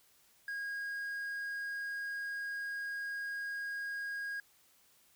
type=tone with quantisation; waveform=triangle; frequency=1635 Hz; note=G#6; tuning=28 cents flat; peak=-35 dBFS; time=0.48-4.4 s; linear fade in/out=2 ms; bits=10; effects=white hiss -67 dBFS RMS until 5.15 s